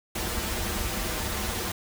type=noise with comb filter; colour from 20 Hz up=pink; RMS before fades=-30 dBFS; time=0.15-1.72 s; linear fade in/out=5 ms; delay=7.2 ms; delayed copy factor=-0.9; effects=none